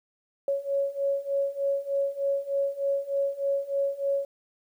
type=beating tone pair; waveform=sine; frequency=554 / 557.3 Hz; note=C#5 / C#5; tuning=-1 / +9 cents; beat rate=3.3 Hz; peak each=-29 / -27 dBFS; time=0.48-4.25 s; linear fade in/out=2 ms; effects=10-bit